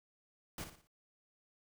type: noise with echo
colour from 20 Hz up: pink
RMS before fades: -43 dBFS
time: 0.58-0.64 s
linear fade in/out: 2 ms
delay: 58 ms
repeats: 4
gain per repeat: -8 dB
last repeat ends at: 0.872 s
effects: none